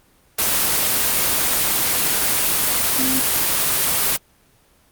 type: tone in noise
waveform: sine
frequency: 261.6 Hz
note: C4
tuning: in tune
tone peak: -22 dBFS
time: 2.98-3.2 s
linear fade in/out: 10 ms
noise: white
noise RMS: -18 dBFS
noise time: 0.38-4.17 s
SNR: -7 dB
effects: pink hiss -56 dBFS RMS until 4.91 s + Opus 24 kbps